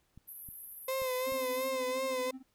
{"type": "clicks", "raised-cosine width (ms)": 5, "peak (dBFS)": -39, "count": 4, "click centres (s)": [0.176, 0.488, 1.019, 1.322]}
{"type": "band-pass noise", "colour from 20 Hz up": "white", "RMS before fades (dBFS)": -48, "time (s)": [0.27, 1.71], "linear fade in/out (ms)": 20, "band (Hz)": [11000, 13000], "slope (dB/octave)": 96}
{"type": "tone with vibrato", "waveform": "35% pulse", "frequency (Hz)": 518, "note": "C5", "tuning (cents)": -17, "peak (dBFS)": -30, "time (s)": [0.88, 2.31], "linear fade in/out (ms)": 5, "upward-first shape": "sine", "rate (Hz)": 2.8, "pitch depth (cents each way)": 44}
{"type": "tone with tremolo", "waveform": "triangle", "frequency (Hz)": 261.6, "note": "C4", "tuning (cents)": 0, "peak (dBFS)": -38, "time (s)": [1.26, 2.43], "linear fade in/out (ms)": 20, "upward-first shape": "sine", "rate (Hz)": 13, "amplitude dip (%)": 90}
{"effects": ["pink hiss -74 dBFS RMS until 2.54 s"]}